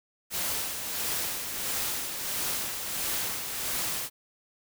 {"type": "noise with tremolo", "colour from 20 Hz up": "white", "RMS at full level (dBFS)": -30, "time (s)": [0.3, 4.1], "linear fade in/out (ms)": 50, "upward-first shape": "sine", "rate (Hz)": 1.5, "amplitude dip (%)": 45, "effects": []}